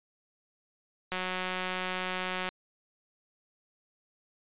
click train, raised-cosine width 0.3 ms, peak -17 dBFS, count 253, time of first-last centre 1.12-2.49 s, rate 184 Hz, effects resampled to 8000 Hz

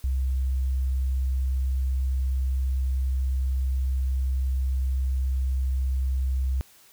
sine tone, 65.41 Hz, C2, in tune, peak -22 dBFS, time 0.04-6.61 s, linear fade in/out 0 ms, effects white hiss -55 dBFS RMS until 6.92 s

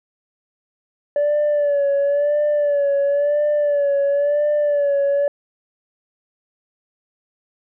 sine tone with vibrato, 577 Hz, D5, 31 cents flat, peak -13 dBFS, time 1.16-5.28 s, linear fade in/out 2 ms, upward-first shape sine, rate 0.97 Hz, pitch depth 50 cents each way, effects tanh soft clip ceiling -13 dBFS

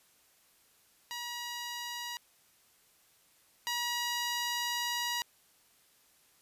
10% pulse tone pair in turn, 960 / 960 Hz, B5 / B5, -49 / -49 cents, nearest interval unison, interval 0 cents, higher neither, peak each -29 / -23 dBFS, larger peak second, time 1.11-2.17 / 3.67-5.22 s, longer second, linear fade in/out 0 ms, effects white hiss -66 dBFS RMS until 6.41 s + resampled to 32000 Hz

